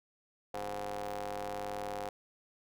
sawtooth ring-modulated tone, 99.9 Hz, G2, 33 cents sharp, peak -30 dBFS, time 0.54-2.09 s, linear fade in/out 0 ms, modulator 620 Hz, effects none

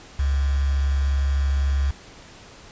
sine tone with quantisation, 69.2 Hz, C#2, 2 cents flat, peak -18 dBFS, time 0.19-1.91 s, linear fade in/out 5 ms, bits 6, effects pink hiss -45 dBFS RMS until 2.71 s + resampled to 16000 Hz

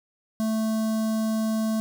square tone with notch filter, 220 Hz, A3, in tune, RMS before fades -25 dBFS, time 0.4-1.8 s, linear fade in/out 0 ms, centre 2300 Hz, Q 0.57, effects none

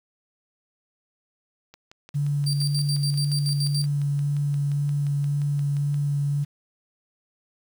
click train, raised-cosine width 0.2 ms, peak -28 dBFS, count 25, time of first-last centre 1.74-5.943 s, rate 5.71 Hz
sine tone with vibrato, 143.6 Hz, D3, 39 cents flat, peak -21 dBFS, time 2.14-6.45 s, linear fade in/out 20 ms, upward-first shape sine, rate 1.9 Hz, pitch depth 11 cents each way
35% pulse tone with tremolo, 4699 Hz, D8, in tune, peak -25 dBFS, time 2.46-3.86 s, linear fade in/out 10 ms, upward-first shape square, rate 7 Hz, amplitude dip 75%
effects 8-bit

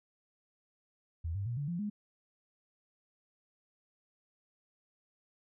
sine tone with pitch steps, 82.41 / 99.14 / 119.27 / 143.48 / 172.62 / 207.7 Hz, E2 / G2 / A#2 / D3 / F3 / G#3, 0 / +20 / +40 / -40 / -20 / 0 cents, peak -33 dBFS, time 1.24-1.9 s, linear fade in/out 10 ms, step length 110 ms, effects none

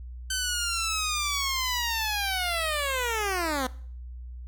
10% pulse linear sweep, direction down, 1539 to 246.9 Hz, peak -18 dBFS, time 0.3-3.67 s, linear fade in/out 5 ms, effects noise-tail reverb RT60 0.5 s tail -20 dB re dry + added 61 Hz sine -37 dBFS peak until 4.47 s

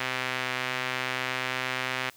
sawtooth tone with band-pass filter, 128.5 Hz, C3, 31 cents flat, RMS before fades -31 dBFS, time 0-2.1 s, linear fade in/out 5 ms, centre 2200 Hz, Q 1.4, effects white hiss -56 dBFS RMS until 2.16 s

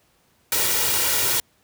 white noise with comb filter, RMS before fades -21 dBFS, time 0.52-1.4 s, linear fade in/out 2 ms, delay 2.1 ms, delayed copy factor +0.55, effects pink hiss -62 dBFS RMS until 1.63 s + high-pass 60 Hz 12 dB/octave

